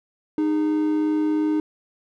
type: tone pair together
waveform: triangle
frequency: 307.2 / 410 Hz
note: D#4 / G#4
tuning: -22 / -22 cents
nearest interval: perfect fourth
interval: 500 cents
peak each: -17 / -28 dBFS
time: 0.38-1.6 s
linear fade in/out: 2 ms
effects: none